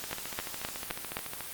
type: two click trains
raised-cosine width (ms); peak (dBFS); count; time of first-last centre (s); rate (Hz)
0.3; -21 / -15; 20 / 5; 0.04-1.407 / 0.13-1.169; 13.9 / 3.85
effects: white hiss -41 dBFS RMS until 1.53 s + Opus 48 kbps